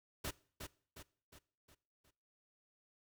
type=noise with echo; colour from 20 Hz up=pink; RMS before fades=-41 dBFS; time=0.24-0.31 s; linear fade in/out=10 ms; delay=360 ms; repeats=5; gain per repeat=-6 dB; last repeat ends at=2.11 s; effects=noise-tail reverb RT60 0.5 s tail -21 dB re dry